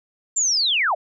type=linear sweep; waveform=sine; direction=down; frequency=7400 to 554.4 Hz; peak=-17 dBFS; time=0.36-0.95 s; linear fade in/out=10 ms; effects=none